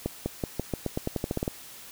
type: accelerating click train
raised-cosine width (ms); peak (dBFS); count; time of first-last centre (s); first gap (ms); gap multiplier
2; -14; 14; 0.06-1.479; 200; 0.89
effects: white hiss -46 dBFS RMS until 1.91 s